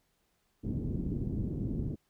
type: low-pass noise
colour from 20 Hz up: white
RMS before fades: -34 dBFS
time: 0.63-1.96 s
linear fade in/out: 20 ms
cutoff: 270 Hz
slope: 24 dB/octave
effects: pink hiss -75 dBFS RMS until 2.09 s